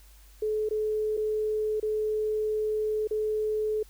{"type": "tone with dropouts", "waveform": "sine", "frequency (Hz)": 429.4, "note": "A4", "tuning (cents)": -42, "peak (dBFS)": -25, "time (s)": [0.42, 3.83], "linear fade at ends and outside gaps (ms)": 5, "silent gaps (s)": [[0.69, 0.709], [1.169, 1.174], [1.8, 1.827], [3.074, 3.109]], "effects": ["added 50 Hz sine -51 dBFS peak until 3.89 s", "white hiss -59 dBFS RMS until 3.89 s"]}